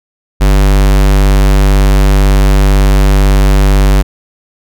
square tone, 49 Hz, G1, in tune, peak -5 dBFS, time 0.4-4.03 s, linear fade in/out 20 ms, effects none

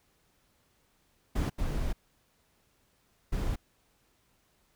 brown noise bursts at uneven times, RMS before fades -30 dBFS, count 3, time 1.35-1.5 / 1.58-1.93 / 3.32-3.56 s, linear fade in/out 10 ms, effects pink hiss -70 dBFS RMS until 4.75 s

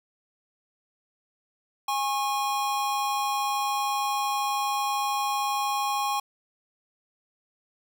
square tone pair together, 821 / 1088.1 Hz, G#5 / C#6, -20 / -33 cents, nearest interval perfect fourth, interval 487 cents, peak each -28 / -29 dBFS, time 1.88-6.2 s, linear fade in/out 5 ms, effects none

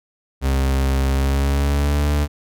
40% pulse tone with pitch glide, 67.2 to 73.28 Hz, C2 to D2, +47 to -3 cents, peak -15 dBFS, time 0.41-2.28 s, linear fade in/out 50 ms, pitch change +150 cents, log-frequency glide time 1.09-2.08 s, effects none

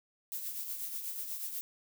violet noise with tremolo, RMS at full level -37 dBFS, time 0.32-1.61 s, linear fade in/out 0 ms, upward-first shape triangle, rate 8.2 Hz, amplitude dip 55%, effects none

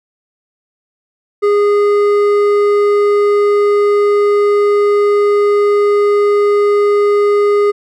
sine tone with hard clipping, 410.9 Hz, G#4, 18 cents flat, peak -10 dBFS, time 1.42-7.72 s, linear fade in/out 20 ms, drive 8 dB, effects none

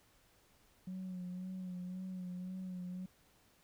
sine tone with vibrato, 183.2 Hz, F#3, 17 cents flat, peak -39 dBFS, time 0.87-3.06 s, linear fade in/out 5 ms, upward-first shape sine, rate 1.9 Hz, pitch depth 37 cents each way, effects tanh soft clip ceiling -38 dBFS + pink hiss -69 dBFS RMS until 3.63 s

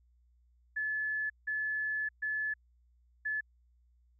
sine tone bursts at uneven times, 1724 Hz, A6, 36 cents flat, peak -31 dBFS, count 4, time 0.76-1.3 / 1.47-2.09 / 2.22-2.54 / 3.25-3.41 s, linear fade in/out 10 ms, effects added 60 Hz sine -64 dBFS peak until 4.19 s

